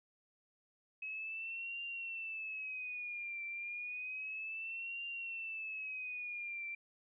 sine tone with vibrato, 2556 Hz, D#7, 46 cents sharp, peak -40 dBFS, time 1.02-6.75 s, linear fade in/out 5 ms, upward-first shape triangle, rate 0.31 Hz, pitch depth 150 cents each way, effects none

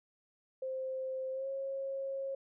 sine tone with pitch glide, 523.3 to 542.4 Hz, C5 to C#5, 0 to -38 cents, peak -35 dBFS, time 0.62-2.35 s, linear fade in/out 5 ms, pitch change +62 cents, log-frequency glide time 1.32-1.48 s, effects none

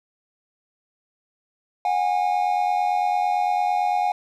triangle tone pair together, 726.1 / 815 Hz, F#5 / G#5, -33 / -33 cents, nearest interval major second, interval 200 cents, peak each -20 dBFS, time 1.85-4.12 s, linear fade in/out 2 ms, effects none

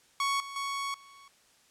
sawtooth tone with level steps, 1112 Hz, C#6, 5 cents sharp, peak -23 / -36 / -28 / -48 dBFS, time 0.2-1.28 s, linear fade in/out 2 ms, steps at 0.4 / 0.56 / 0.94 s, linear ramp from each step 2 ms, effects white hiss -63 dBFS RMS until 1.7 s + low-pass 9000 Hz 12 dB/octave

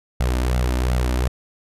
sawtooth tone with flanger, 62.1 Hz, B1, 10 cents sharp, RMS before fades -20 dBFS, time 0.2-1.28 s, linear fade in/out 5 ms, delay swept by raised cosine 1.4 to 3.4 ms, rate 2.7 Hz, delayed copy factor +0.6, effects resampled to 32000 Hz

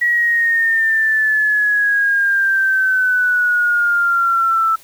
sine exponential sweep, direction down, 1923 to 1318.5 Hz, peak -12 dBFS, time 0.01-4.76 s, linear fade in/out 10 ms, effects white hiss -45 dBFS RMS until 4.83 s

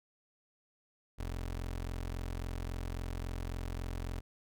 25% pulse tone, 43.65 Hz, F1, in tune, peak -33 dBFS, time 1.18-4.21 s, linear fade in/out 20 ms, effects none

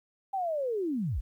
sine linear sweep, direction down, 798 to 34.27 Hz, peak -28 dBFS, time 0.33-1.21 s, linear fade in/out 10 ms, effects 11-bit

